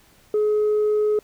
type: tone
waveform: sine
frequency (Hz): 423.2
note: G#4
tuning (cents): +33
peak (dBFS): -15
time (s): 0.34-1.19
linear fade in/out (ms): 2
effects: tanh soft clip ceiling -15 dBFS + pink hiss -55 dBFS RMS until 1.23 s